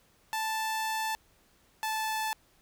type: tone pair in turn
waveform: sawtooth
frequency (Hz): 880 / 874.4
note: A5 / A5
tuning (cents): 0 / -11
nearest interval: unison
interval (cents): 11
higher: first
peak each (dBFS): -26 / -26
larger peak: neither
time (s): 0.33-1.15 / 1.83-2.33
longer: first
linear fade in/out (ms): 0
effects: pink hiss -65 dBFS RMS until 2.61 s